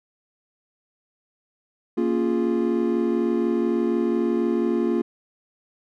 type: chord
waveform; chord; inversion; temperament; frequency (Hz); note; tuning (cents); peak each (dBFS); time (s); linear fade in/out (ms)
triangle; Bb minor seventh; none; equal; 233.1 / 277.2 / 349.2 / 415.3; Bb3 / Db4 / F4 / Ab4; 0 / 0 / 0 / 0; -22 / -26 / -21 / -27; 1.97-5.02; 10
effects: none